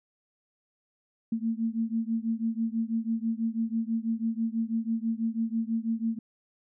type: beating tone pair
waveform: sine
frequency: 224 / 230.1 Hz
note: A3 / A#3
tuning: +31 / -22 cents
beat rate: 6.1 Hz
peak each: -29 / -30 dBFS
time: 1.32-6.19 s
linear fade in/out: 5 ms
effects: none